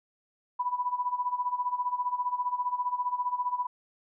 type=tone with tremolo; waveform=sine; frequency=987.8 Hz; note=B5; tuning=in tune; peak=-24 dBFS; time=0.59-3.67 s; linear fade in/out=10 ms; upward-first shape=sine; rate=15 Hz; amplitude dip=80%; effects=none